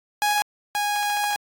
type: tone pair in turn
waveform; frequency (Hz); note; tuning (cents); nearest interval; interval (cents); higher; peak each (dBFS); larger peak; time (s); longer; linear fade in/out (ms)
sawtooth; 830.6 / 825.3; G#5 / G#5; 0 / -11; unison; 11; first; -15 / -18; first; 0.22-0.42 / 0.75-1.36; second; 0
effects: AAC 64 kbps